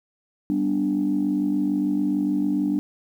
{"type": "chord", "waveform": "sine", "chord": "G major", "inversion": "none", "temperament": "equal", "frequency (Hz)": [196, 246.9, 293.7], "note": ["G3", "B3", "D4"], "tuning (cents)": [0, 0, 0], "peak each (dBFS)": [-25, -27, -21], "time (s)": [0.5, 2.79], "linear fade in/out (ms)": 0, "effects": ["tanh soft clip ceiling -13 dBFS", "9-bit"]}